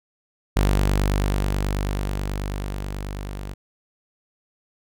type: tone with level ramp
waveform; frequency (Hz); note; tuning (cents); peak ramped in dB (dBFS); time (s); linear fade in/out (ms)
sawtooth; 49.25; G1; +9; -12 to -27; 0.56-3.54; 10
effects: none